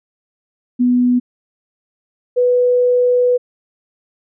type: tone pair in turn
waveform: sine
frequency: 246.9 / 493.8 Hz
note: B3 / B4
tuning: 0 / 0 cents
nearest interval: octave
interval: 1200 cents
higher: second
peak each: -10 dBFS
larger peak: neither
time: 0.79-1.2 / 2.36-3.38 s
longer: second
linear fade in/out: 20 ms
effects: none